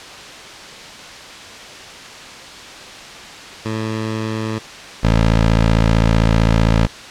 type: tone pair in turn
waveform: 15% pulse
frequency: 110 / 55.54 Hz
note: A2 / A1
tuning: 0 / +17 cents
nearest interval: octave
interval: 1183 cents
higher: first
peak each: -14 / -5 dBFS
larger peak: second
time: 3.65-4.59 / 5.03-6.87 s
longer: second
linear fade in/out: 10 ms
effects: white hiss -34 dBFS RMS until 7.1 s + low-pass 5000 Hz 12 dB/octave